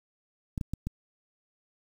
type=clicks; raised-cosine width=5 ms; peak=-19 dBFS; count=4; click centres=0.578 / 0.612 / 0.736 / 0.87 s; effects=8-bit